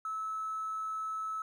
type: tone with hard clipping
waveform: triangle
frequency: 1301 Hz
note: E6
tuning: 23 cents flat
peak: -34 dBFS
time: 0.05-1.42 s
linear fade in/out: 2 ms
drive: 3 dB
effects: none